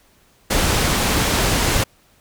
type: low-pass noise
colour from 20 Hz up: pink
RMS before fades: -18 dBFS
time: 0.5-1.84 s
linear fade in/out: 10 ms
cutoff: 11000 Hz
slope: 12 dB/octave
effects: pink hiss -56 dBFS RMS until 2.2 s